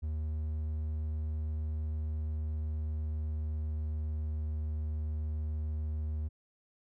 triangle tone with pitch glide, 77.2 to 76.71 Hz, D#2 to D#2, -13 to -24 cents, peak -30 dBFS, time 0.02-6.29 s, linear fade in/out 20 ms, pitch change -11 cents, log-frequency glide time 1.88-4.49 s, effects none

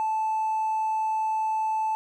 triangle tone with hard clipping, 875 Hz, A5, 10 cents flat, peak -23 dBFS, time 0-1.95 s, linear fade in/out 0 ms, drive 2 dB, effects none

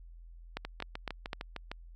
two click trains, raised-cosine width 0.3 ms, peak -22 / -19 dBFS, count 8 / 4, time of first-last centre 0.65-1.715 / 0.57-1.331 s, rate 6.57 / 3.94 Hz, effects added 42 Hz sine -48 dBFS peak until 1.95 s

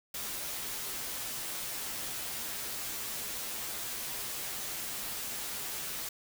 white noise with comb filter, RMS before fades -38 dBFS, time 0.14-6.09 s, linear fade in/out 5 ms, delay 11 ms, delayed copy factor -0.6, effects none

